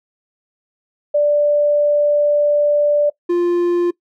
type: tone pair in turn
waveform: sine / triangle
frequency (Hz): 587.3 / 349.2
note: D5 / F4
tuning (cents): 0 / 0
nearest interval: major sixth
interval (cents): 900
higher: first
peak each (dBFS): -11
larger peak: neither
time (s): 1.14-3.1 / 3.29-3.91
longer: first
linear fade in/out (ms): 10
effects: noise-tail reverb RT60 0.1 s tail -21 dB re dry